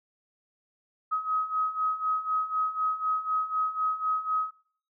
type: beating tone pair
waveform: sine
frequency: 1266 / 1270 Hz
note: D#6 / D#6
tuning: +30 / +35 cents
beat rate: 4 Hz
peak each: -31 / -27 dBFS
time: 1.11-4.51 s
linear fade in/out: 20 ms
effects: noise-tail reverb RT60 0.5 s tail -18 dB re dry